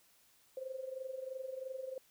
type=tone with amplitude modulation; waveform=sine; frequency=523.3 Hz; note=C5; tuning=in tune; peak=-37 dBFS; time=0.57-1.98 s; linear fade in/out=2 ms; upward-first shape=sine; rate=23 Hz; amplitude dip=75%; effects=white hiss -68 dBFS RMS until 2.1 s